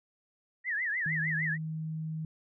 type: tone with vibrato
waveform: sine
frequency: 1847 Hz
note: A#6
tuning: 16 cents flat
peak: -29 dBFS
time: 0.64-1.58 s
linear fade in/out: 50 ms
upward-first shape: triangle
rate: 6.6 Hz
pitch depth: 220 cents each way
type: tone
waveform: sine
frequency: 158.2 Hz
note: D#3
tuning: 29 cents sharp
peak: -33 dBFS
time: 1.06-2.25 s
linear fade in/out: 2 ms
effects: none